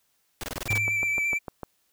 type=noise bursts; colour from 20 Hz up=pink; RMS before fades=-33 dBFS; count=8; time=0.41-0.778 s; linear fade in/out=0 ms; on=25 ms; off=24 ms
type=click train; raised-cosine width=1 ms; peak=-20 dBFS; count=8; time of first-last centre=0.58-1.633 s; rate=6.65 Hz
type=tone with vibrato; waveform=triangle; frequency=2330 Hz; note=D7; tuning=14 cents flat; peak=-22 dBFS; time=0.68-1.39 s; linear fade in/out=20 ms; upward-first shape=square; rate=8.8 Hz; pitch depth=16 cents each way
type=tone with exponential decay; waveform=sine; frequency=105.8 Hz; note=G#2; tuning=33 cents sharp; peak=-25 dBFS; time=0.7-1.3 s; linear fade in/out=5 ms; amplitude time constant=130 ms
effects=white hiss -70 dBFS RMS until 1.92 s